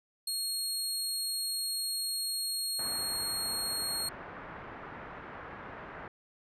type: tone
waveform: 25% pulse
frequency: 4286 Hz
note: C8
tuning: 41 cents sharp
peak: -27 dBFS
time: 0.27-4.09 s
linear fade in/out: 5 ms
type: low-pass noise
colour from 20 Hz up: white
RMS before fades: -45 dBFS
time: 2.79-6.08 s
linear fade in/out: 2 ms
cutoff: 1700 Hz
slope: 24 dB/octave
effects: none